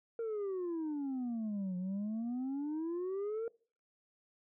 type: exponential two-way sweep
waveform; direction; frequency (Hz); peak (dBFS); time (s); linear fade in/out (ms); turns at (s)
sine; down then up; 466.2 to 178.9 to 466.2; -32; 0.19-3.48; 2; 1.77
effects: noise-tail reverb RT60 0.4 s tail -23 dB re dry + tanh soft clip ceiling -34 dBFS